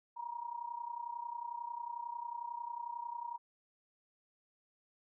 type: tone with amplitude modulation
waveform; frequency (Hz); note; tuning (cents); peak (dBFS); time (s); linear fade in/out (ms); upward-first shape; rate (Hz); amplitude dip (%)
sine; 948; A#5; +29; -36; 0.16-3.38; 20; sine; 31.1; 80
effects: none